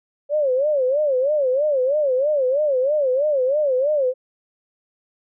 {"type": "tone with vibrato", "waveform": "sine", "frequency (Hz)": 555, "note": "C#5", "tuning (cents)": 2, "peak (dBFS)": -16, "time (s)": [0.29, 4.14], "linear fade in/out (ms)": 50, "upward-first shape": "sine", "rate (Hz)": 3.1, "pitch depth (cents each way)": 170, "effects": []}